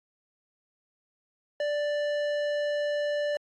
sine tone with tanh clipping, 587.3 Hz, D5, in tune, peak -28 dBFS, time 1.6-3.37 s, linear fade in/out 2 ms, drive 14 dB, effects AAC 64 kbps

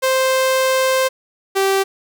sawtooth tone pair in turn, 523.3 / 388.8 Hz, C5 / G4, 0 / -14 cents, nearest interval perfect fourth, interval 514 cents, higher first, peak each -10 dBFS, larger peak neither, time 0.02-1.09 / 1.55-1.84 s, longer first, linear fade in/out 20 ms, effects none

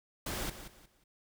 pink noise with echo, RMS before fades -37 dBFS, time 0.26-0.5 s, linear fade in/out 5 ms, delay 180 ms, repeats 3, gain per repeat -11 dB, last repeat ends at 1.04 s, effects none

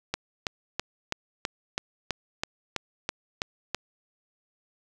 click train, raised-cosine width 0.2 ms, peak -10 dBFS, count 12, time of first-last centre 0.14-3.747 s, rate 3.05 Hz, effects none

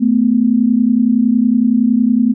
sine tone pair together, 220.4 / 251.2 Hz, A3 / B3, +3 / +30 cents, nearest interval major second, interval 227 cents, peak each -12 dBFS, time 0-2.34 s, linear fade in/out 20 ms, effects none

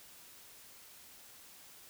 silence, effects white hiss -56 dBFS RMS until 1.89 s

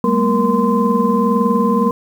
sine tone cluster, 196.2 / 218 / 237.7 / 471.1 / 1033 Hz, G3 / A3 / A#3 / A#4 / C6, +2 / -16 / +34 / +18 / -22 cents, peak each -18 dBFS, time 0.04-1.91 s, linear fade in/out 2 ms, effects tanh soft clip ceiling 0 dBFS + 7-bit

